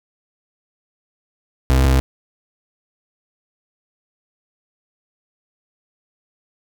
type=tone pair in turn; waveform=35% pulse; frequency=65.41 / 65.66 Hz; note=C2 / C2; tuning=0 / +7 cents; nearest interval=unison; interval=7 cents; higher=second; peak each=-10 dBFS; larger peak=neither; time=1.7-1.85 / 1.85-2 s; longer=neither; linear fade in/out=0 ms; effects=none